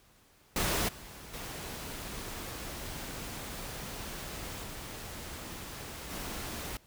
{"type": "noise with level steps", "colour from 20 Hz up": "pink", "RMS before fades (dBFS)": [-30, -48, -41, -43, -39], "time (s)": [0.56, 6.77], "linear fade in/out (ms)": 2, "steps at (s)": [0.88, 1.33, 4.63, 6.1], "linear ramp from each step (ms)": 10, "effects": ["pink hiss -63 dBFS RMS until 6.86 s"]}